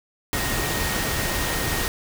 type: tone in noise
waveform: sine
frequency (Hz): 1864.7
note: A#6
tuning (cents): 0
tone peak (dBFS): -32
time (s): 0.33-1.88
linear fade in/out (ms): 0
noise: pink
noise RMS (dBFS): -25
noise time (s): 0.33-1.88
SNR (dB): -10
effects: none